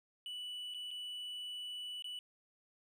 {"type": "tone with dropouts", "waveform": "triangle", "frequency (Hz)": 2962, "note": "F#7", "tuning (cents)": 1, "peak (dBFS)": -40, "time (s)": [0.26, 2.19], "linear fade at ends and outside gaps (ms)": 1, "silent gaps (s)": [[0.739, 0.745], [0.907, 0.912], [2.023, 2.043]], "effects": []}